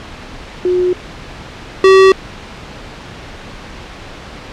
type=tone pair in turn; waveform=sine / square; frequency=361.5 / 382.5 Hz; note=F#4 / G4; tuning=-40 / -42 cents; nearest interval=minor second; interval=98 cents; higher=second; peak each=-10 / -4 dBFS; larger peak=second; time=0.65-0.93 / 1.84-2.12 s; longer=neither; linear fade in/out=2 ms; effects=pink hiss -31 dBFS RMS until 4.52 s + low-pass 4000 Hz 12 dB/octave

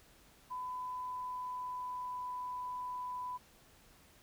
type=tone with pitch glide; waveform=sine; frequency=1004 to 996.5 Hz; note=B5 to B5; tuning=+28 to +15 cents; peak=-38 dBFS; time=0.5-3.38 s; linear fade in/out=20 ms; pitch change=-13 cents; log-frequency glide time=0.84-2.22 s; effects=pink hiss -63 dBFS RMS until 4.22 s

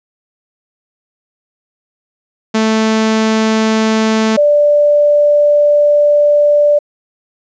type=tone pair in turn; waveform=sawtooth / sine; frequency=220 / 587.3 Hz; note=A3 / D5; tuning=0 / 0 cents; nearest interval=octave + perfect fourth; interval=1700 cents; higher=second; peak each=-6 dBFS; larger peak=neither; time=2.54-4.37 / 4.37-6.79 s; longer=second; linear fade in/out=10 ms; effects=resampled to 16000 Hz + 8-bit

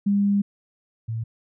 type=tone pair in turn; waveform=sine; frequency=201.4 / 113.03 Hz; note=G3 / A2; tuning=+47 / +47 cents; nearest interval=minor seventh; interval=1000 cents; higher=first; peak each=-17 / -25 dBFS; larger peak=first; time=0.06-0.42 / 1.08-1.24 s; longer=first; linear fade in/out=10 ms; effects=none

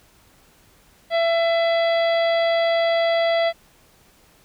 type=harmonic tone with a mistuned harmonic; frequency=669 Hz; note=E5; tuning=25 cents sharp; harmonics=1 / 2 / 3 / 4 / 5 / 6 / 7; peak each=-17 / -33 / -27 / -40 / -31 / -39 / -38 dBFS; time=1.1-3.53 s; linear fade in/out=50 ms; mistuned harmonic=4; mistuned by=-54 cents; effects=pink hiss -55 dBFS RMS until 4.44 s

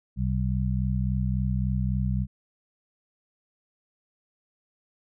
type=harmonic tone; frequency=63.6 Hz; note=C2; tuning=48 cents flat; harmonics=1 / 2 / 3; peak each=-27 / -27 / -29 dBFS; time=0.16-2.27 s; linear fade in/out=50 ms; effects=none

